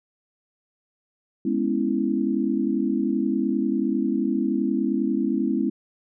sine chord, C# minor seventh, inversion second, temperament equal, 207.7 / 246.9 / 277.2 / 329.6 Hz, G#3 / B3 / C#4 / E4, 0 / 0 / 0 / 0 cents, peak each -26 dBFS, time 1.45-5.7 s, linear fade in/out 5 ms, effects none

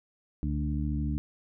harmonic tone with a mistuned harmonic, 73.42 Hz, D2, in tune, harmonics 1 / 2 / 3 / 4, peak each -30 / -33 / -35 / -36 dBFS, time 0.43-1.18 s, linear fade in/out 0 ms, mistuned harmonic 1, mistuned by -60 cents, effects none

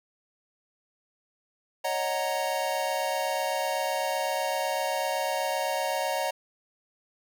square chord, D# minor seventh, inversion third, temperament equal, 554.4 / 622.3 / 740 / 932.3 Hz, C#5 / D#5 / F#5 / A#5, 0 / 0 / 0 / 0 cents, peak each -33 dBFS, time 1.84-6.31 s, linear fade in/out 10 ms, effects none

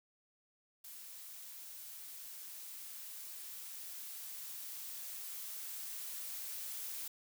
blue noise with level ramp, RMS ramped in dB -51 to -43 dBFS, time 0.84-7.08 s, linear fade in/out 5 ms, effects none

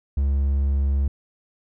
triangle tone, 69.3 Hz, C#2, in tune, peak -16 dBFS, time 0.17-1.08 s, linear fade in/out 5 ms, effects none

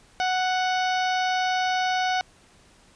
harmonic tone, 740 Hz, F#5, in tune, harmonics 1 / 2 / 3 / 4 / 5 / 6 / 7 / 8, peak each -23 / -29 / -33 / -35 / -37 / -39 / -40 / -41 dBFS, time 0.2-2.21 s, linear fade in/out 0 ms, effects pink hiss -56 dBFS RMS until 2.95 s + resampled to 22050 Hz

